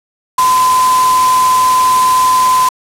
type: tone in noise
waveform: sine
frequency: 1019 Hz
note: C6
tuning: 46 cents flat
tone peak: -7 dBFS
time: 0.38-2.69 s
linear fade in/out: 5 ms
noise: white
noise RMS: -19 dBFS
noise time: 0.38-2.69 s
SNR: +9 dB
effects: low-pass 11000 Hz 12 dB/octave